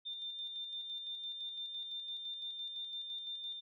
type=tone with tremolo; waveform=sine; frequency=3597 Hz; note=A7; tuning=37 cents sharp; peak=-39 dBFS; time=0.05-3.61 s; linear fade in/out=20 ms; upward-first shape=square; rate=5.9 Hz; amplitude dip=35%; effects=none